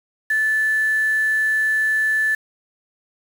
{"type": "tone with quantisation", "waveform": "sine", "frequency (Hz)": 1746, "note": "A6", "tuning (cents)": -14, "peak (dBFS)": -16, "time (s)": [0.3, 2.35], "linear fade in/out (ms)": 5, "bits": 6, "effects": []}